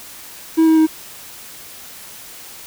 triangle tone with pitch steps, 323 / 319.5 / 316 Hz, E4 / D#4 / D#4, -35 / +46 / +27 cents, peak -7 dBFS, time 0.57-0.87 s, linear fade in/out 20 ms, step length 100 ms, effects white hiss -37 dBFS RMS until 2.66 s

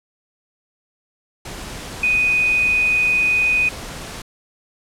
sine tone in noise, 2489 Hz, D#7, in tune, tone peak -14 dBFS, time 2.03-3.69 s, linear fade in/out 5 ms, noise pink, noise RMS -32 dBFS, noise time 1.45-4.22 s, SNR +15 dB, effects low-pass 10000 Hz 12 dB/octave

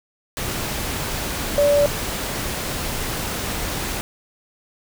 sine tone in noise, 577 Hz, D5, 31 cents flat, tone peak -13 dBFS, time 1.58-1.86 s, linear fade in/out 0 ms, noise pink, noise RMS -26 dBFS, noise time 0.37-4.01 s, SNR +10 dB, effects none

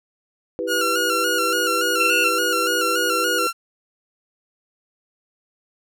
sine chord, E minor, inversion none, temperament equal, 329.6 / 392 / 493.9 Hz, E4 / G4 / B4, 0 / 0 / 0 cents, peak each -29 / -28 / -25 dBFS, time 0.59-3.47 s, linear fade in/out 0 ms
sawtooth tone with vibrato, 1400 Hz, F6, 4 cents sharp, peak -16 dBFS, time 0.67-3.53 s, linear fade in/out 50 ms, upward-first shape square, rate 3.5 Hz, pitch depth 48 cents each way
sine tone, 2700 Hz, E7, 41 cents sharp, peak -18 dBFS, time 1.99-2.3 s, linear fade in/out 10 ms
effects none

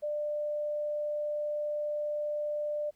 sine tone, 595 Hz, D5, 22 cents sharp, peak -30 dBFS, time 0.02-2.91 s, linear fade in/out 20 ms, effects pink hiss -72 dBFS RMS until 2.95 s

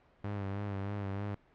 sawtooth tone with vibrato, 100 Hz, G2, 35 cents sharp, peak -31 dBFS, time 0.24-1.35 s, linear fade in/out 5 ms, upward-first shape sine, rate 3.2 Hz, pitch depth 46 cents each way, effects pink hiss -65 dBFS RMS until 1.54 s + low-pass 2000 Hz 12 dB/octave

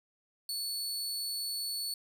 sawtooth tone, 4435 Hz, C#8, in tune, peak -31 dBFS, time 0.49-1.94 s, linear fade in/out 2 ms, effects none

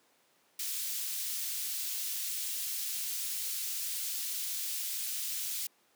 white high-pass noise, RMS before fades -36 dBFS, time 0.59-5.67 s, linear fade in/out 5 ms, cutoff 3200 Hz, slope 12 dB/octave, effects pink hiss -68 dBFS RMS until 5.95 s + high-pass 300 Hz 12 dB/octave

